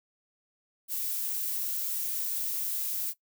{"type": "noise", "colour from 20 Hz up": "violet", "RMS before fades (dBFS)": -32, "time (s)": [0.88, 3.14], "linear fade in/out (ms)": 50, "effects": ["noise-tail reverb RT60 0.1 s tail -18 dB re dry"]}